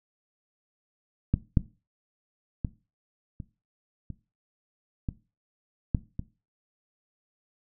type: clicks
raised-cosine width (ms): 5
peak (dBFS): -9 / -7 / -15 / -25 / -25 / -17 / -10 / -19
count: 8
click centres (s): 1.34 / 1.572 / 2.648 / 3.402 / 4.103 / 5.088 / 5.948 / 6.194
effects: noise-tail reverb RT60 0.3 s tail -17 dB re dry